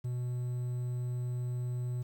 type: tone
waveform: triangle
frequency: 123.47 Hz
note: B2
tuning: in tune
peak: -30 dBFS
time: 0.04-2.03 s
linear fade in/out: 10 ms
effects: 10-bit